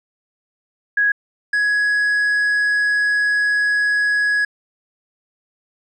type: tone pair in turn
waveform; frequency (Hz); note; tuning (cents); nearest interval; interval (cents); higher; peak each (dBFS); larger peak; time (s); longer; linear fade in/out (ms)
sine / triangle; 1661.2 / 1672.8; G#6 / G#6; 0 / +12; unison; 12; second; -13; neither; 0.97-1.12 / 1.53-4.45; second; 5
effects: resampled to 24000 Hz